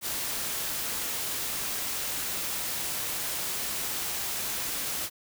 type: noise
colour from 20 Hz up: white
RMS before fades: -32 dBFS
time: 0.01-5.1 s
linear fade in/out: 50 ms
effects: none